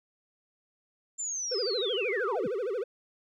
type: linear sweep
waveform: sine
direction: down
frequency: 7310 to 92.3 Hz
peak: -31 dBFS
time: 1.18-2.48 s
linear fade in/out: 20 ms
type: tone with vibrato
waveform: triangle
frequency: 440 Hz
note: A4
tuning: in tune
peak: -27 dBFS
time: 1.51-2.84 s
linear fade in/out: 10 ms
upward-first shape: sine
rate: 13 Hz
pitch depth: 270 cents each way
effects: none